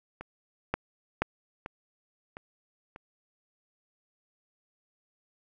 clicks, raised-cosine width 0.5 ms, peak -25 / -12 / -10 / -22 / -26 / -29 dBFS, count 6, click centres 0.21 / 0.74 / 1.22 / 1.661 / 2.369 / 2.961 s, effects none

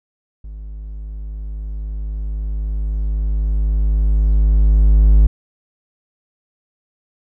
triangle tone with level ramp, 51.91 Hz, G#1, in tune, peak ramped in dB -27 to -4 dBFS, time 0.44-5.27 s, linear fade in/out 5 ms, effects none

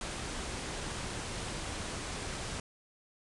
pink low-pass noise, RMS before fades -39 dBFS, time 0.01-2.6 s, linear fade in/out 2 ms, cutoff 10000 Hz, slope 96 dB/octave, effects none

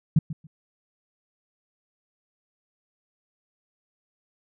sine tone with echo, 156.1 Hz, D#3, 6 cents sharp, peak -13 dBFS, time 0.16-0.19 s, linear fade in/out 5 ms, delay 140 ms, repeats 2, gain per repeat -15 dB, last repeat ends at 0.47 s, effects none

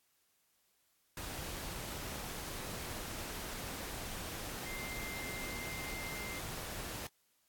sine tone in noise, 2093 Hz, C7, in tune, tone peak -44 dBFS, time 4.66-6.39 s, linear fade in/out 2 ms, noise pink, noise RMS -43 dBFS, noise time 1.17-7.07 s, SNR -4 dB, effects white hiss -75 dBFS RMS until 7.48 s + AAC 64 kbps

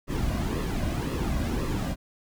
brown noise with flanger, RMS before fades -28 dBFS, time 0.07-1.96 s, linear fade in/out 50 ms, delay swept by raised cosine 1.3 to 2.3 ms, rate 1.9 Hz, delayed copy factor -0.6, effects none

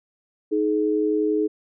sine tone pair together, 312.9 / 424.1 Hz, D#4 / G#4, +10 / +36 cents, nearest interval perfect fourth, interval 526 cents, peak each -22 / -21 dBFS, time 0.51-1.48 s, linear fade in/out 20 ms, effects none

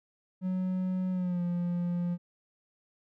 triangle tone with pitch glide, 185 to 174.92 Hz, F#3 to F3, 0 to +3 cents, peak -26 dBFS, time 0.41-2.18 s, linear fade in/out 50 ms, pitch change -97 cents, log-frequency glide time 1.11-1.42 s, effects none

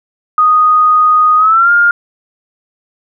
sine tone with pitch glide, 1242 to 1410.3 Hz, D#6 to F6, -3 to +17 cents, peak -5 dBFS, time 0.38-1.91 s, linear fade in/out 2 ms, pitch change +220 cents, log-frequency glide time 1.37-1.71 s, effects none

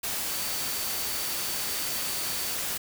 sine tone in noise, 4549 Hz, C#8, 44 cents sharp, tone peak -39 dBFS, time 0.28-2.55 s, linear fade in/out 10 ms, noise white, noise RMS -31 dBFS, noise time 0.03-2.78 s, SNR -11 dB, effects none

